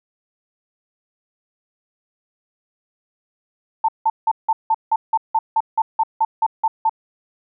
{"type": "tone bursts", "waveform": "sine", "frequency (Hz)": 890, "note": "A5", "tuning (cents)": 20, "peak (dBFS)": -13, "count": 15, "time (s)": [3.84, 6.895], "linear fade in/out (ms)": 5, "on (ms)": 45, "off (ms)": 170, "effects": []}